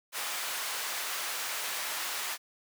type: high-pass noise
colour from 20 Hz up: pink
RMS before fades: -35 dBFS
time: 0.12-2.38 s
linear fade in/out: 50 ms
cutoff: 1000 Hz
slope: 12 dB/octave
effects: none